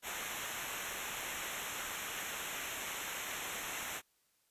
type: noise with comb filter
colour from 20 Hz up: pink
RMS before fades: -41 dBFS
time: 0.02-4.02 s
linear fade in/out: 50 ms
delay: 0.21 ms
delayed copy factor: -0.9
effects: white hiss -75 dBFS RMS until 4.5 s + resampled to 32000 Hz